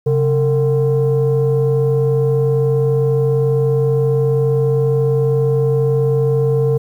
sine tone pair together, 134.9 / 453.7 Hz, C#3 / A#4, -47 / -47 cents, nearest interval octave + major sixth, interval 2100 cents, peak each -13 dBFS, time 0.06-6.78 s, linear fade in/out 10 ms, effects tanh soft clip ceiling -8 dBFS + 8-bit

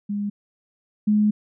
sine tone pair in turn, 204.4 / 210.5 Hz, G#3 / G#3, -27 / +24 cents, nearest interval minor second, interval 51 cents, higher second, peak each -23 / -15 dBFS, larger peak second, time 0.09-0.3 / 1.07-1.31 s, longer second, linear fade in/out 10 ms, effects none

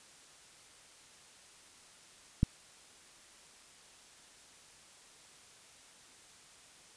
click, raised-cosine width 5 ms, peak -13 dBFS, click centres 2.431 s, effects white hiss -58 dBFS RMS until 6.96 s + resampled to 22050 Hz

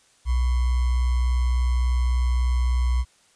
sine tone with sample-and-hold, 61.74 Hz, B1, in tune, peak -18 dBFS, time 0.25-3.05 s, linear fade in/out 50 ms, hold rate 1050 Hz, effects white hiss -59 dBFS RMS until 3.35 s + resampled to 22050 Hz

